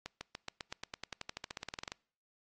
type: accelerating click train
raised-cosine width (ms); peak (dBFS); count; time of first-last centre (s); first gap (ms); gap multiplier
0.2; -23; 23; 0.06-1.919; 150; 0.94
effects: noise-tail reverb RT60 0.5 s tail -26 dB re dry + AAC 32 kbps